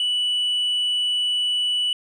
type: tone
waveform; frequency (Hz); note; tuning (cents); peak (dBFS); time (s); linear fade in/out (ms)
sine; 2960; F#7; 0; -17; 0-1.93; 2
effects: tanh soft clip ceiling -18 dBFS